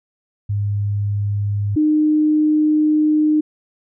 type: tone pair in turn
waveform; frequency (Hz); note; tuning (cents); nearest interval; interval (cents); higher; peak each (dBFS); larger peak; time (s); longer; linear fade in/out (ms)
sine; 102.2 / 305.4; G#2 / D#4; -27 / -32; octave + perfect fifth; 1895; second; -17 / -12; second; 0.49-1.76 / 1.76-3.41; second; 10
effects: none